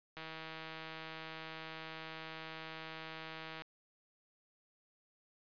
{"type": "click train", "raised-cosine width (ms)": 0.3, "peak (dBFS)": -30, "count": 553, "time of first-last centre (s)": [0.17, 3.62], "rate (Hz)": 160, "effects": ["resampled to 11025 Hz"]}